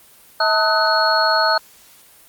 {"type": "tone cluster", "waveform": "sine", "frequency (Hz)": [643, 892, 1272, 1493, 4318], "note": ["E5", "A5", "D#6", "F#6", "C#8"], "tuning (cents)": [-43, 23, 38, 15, -46], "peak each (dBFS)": -20, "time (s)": [0.4, 1.58], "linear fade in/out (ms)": 5, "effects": ["white hiss -48 dBFS RMS until 2.28 s", "Opus 32 kbps"]}